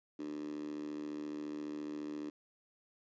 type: tone with high-pass filter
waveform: 10% pulse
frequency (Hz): 74.5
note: D2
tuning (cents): +25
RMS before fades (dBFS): -42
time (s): 0.19-2.3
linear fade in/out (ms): 5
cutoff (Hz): 300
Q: 6.2
effects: resampled to 16000 Hz